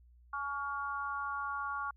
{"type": "harmonic tone", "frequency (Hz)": 281.6, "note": "C#4", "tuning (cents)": 27, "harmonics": [3, 4, 5], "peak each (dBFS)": [-43, -37, -39], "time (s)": [0.33, 1.91], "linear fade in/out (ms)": 5, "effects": ["added 60 Hz sine -58 dBFS peak until 1.96 s"]}